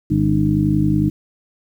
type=harmonic tone with a mistuned harmonic; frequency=51 Hz; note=G#1; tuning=31 cents flat; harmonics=1 / 2 / 3 / 4 / 5 / 6; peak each=-27 / -22 / -18 / -21 / -29 / -18 dBFS; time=0.1-1.1 s; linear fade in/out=10 ms; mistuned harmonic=5; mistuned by=+100 cents; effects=8-bit